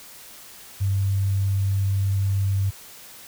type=tone; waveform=sine; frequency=98 Hz; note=G2; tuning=in tune; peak=-19 dBFS; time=0.8-2.71 s; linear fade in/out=20 ms; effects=white hiss -44 dBFS RMS until 3.27 s